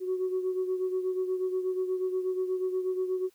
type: beating tone pair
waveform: sine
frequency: 370 / 378.3 Hz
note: F#4 / F#4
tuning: 0 / +38 cents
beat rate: 8.3 Hz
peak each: -27 / -34 dBFS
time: 0-3.3 s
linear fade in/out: 50 ms
effects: tanh soft clip ceiling -22 dBFS + white hiss -66 dBFS RMS until 3.34 s